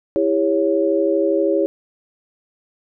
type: chord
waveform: sine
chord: C# diminished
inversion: first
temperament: equal with one note detuned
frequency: 329.6 / 402.1 / 554.4 Hz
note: E4 / G4 / C#5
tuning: 0 / +44 / 0 cents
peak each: -19 dBFS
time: 0.16-1.66 s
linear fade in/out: 0 ms
effects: none